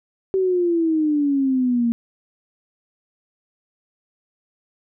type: exponential sweep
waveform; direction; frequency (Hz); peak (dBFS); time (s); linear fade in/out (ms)
sine; down; 385.6 to 230.6; -16; 0.34-1.92; 0
effects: none